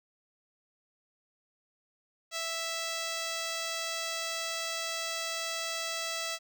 5% pulse tone with notch filter, 659.3 Hz, E5, in tune, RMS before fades -35 dBFS, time 2.31-6.39 s, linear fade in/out 50 ms, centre 11000 Hz, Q 1.3, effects none

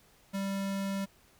square tone, 196 Hz, G3, in tune, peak -32 dBFS, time 0.33-1.06 s, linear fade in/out 20 ms, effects pink hiss -63 dBFS RMS until 1.39 s

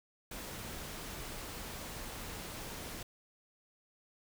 pink noise, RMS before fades -44 dBFS, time 0.31-3.03 s, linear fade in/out 5 ms, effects none

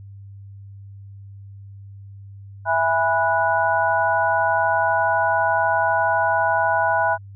sine tone cluster, 660 / 823 / 987 / 1469 Hz, E5 / G#5 / B5 / F#6, +2 / -16 / -1 / -13 cents, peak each -22 dBFS, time 2.65-7.18 s, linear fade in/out 50 ms, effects added 99 Hz sine -37 dBFS peak until 7.35 s

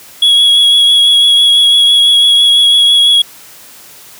triangle tone with vibrato, 3340 Hz, G#7, 9 cents sharp, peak -3 dBFS, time 0.22-3.22 s, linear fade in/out 5 ms, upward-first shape triangle, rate 6 Hz, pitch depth 20 cents each way, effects white hiss -36 dBFS RMS until 4.19 s + high-pass 60 Hz 12 dB/octave

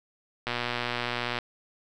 click train, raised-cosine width 0.3 ms, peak -13 dBFS, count 112, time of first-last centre 0.47-1.387 s, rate 121 Hz, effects none

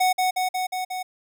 square tone with echo, 740 Hz, F#5, in tune, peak -18 dBFS, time 0-0.13 s, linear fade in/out 10 ms, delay 180 ms, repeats 5, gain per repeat -2 dB, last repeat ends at 1.03 s, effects none

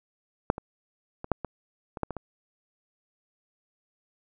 clicks, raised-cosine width 1 ms, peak -6 / -21 / -22 / -8 / -18 / -22 / -13 / -19 / -21 dBFS, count 9, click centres 0.501 / 0.581 / 1.244 / 1.317 / 1.447 / 1.972 / 2.033 / 2.107 / 2.167 s, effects none

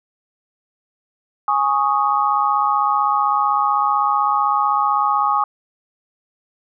sine chord, Ab suspended fourth, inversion none, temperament equal, 830.6 / 1108.7 / 1244.5 Hz, Ab5 / Db6 / Eb6, 0 / 0 / 0 cents, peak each -19 dBFS, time 1.48-5.44 s, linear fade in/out 2 ms, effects none

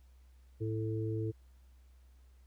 harmonic tone, 110 Hz, A2, in tune, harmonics 1 / 3 / 4, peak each -34 / -39 / -40 dBFS, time 0.6-1.32 s, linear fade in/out 20 ms, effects added 63 Hz sine -57 dBFS peak until 2.46 s + pink hiss -74 dBFS RMS until 2.46 s

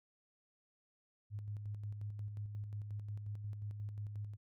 sine tone with tremolo, 103.83 Hz, G#2, in tune, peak -39 dBFS, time 1.3-4.37 s, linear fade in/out 50 ms, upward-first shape square, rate 5.6 Hz, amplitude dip 40%, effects none

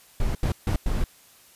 brown noise bursts at uneven times, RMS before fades -23 dBFS, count 4, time 0.2-0.35 / 0.43-0.52 / 0.67-0.76 / 0.86-1.04 s, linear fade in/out 2 ms, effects white hiss -54 dBFS RMS until 1.55 s + resampled to 32000 Hz

